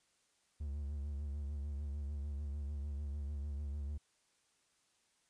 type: tone with vibrato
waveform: triangle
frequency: 71.9 Hz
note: D2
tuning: 36 cents flat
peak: -36 dBFS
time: 0.6-3.98 s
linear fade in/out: 10 ms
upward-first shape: triangle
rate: 6.7 Hz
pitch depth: 79 cents each way
effects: white hiss -75 dBFS RMS until 5.29 s + resampled to 22050 Hz